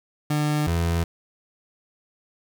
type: tone pair in turn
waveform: 30% pulse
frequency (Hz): 149.9 / 84.28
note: D3 / E2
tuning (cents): +36 / +39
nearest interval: minor seventh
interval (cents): 997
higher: first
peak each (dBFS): -18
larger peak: neither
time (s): 0.3-0.67 / 0.67-1.04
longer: neither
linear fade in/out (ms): 5
effects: none